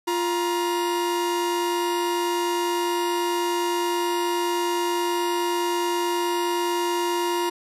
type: tone pair together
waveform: 45% pulse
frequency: 349.2 / 947.7 Hz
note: F4 / A#5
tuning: 0 / +28 cents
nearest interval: octave + perfect fourth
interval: 1728 cents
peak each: -24 / -26 dBFS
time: 0.07-7.5 s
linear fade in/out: 10 ms
effects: resampled to 32000 Hz